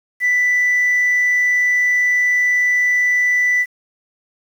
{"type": "tone", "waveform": "sine", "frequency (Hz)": 1981, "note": "B6", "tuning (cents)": 5, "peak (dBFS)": -11, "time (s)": [0.2, 3.66], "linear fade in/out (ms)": 50, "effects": ["tanh soft clip ceiling -10 dBFS", "7-bit"]}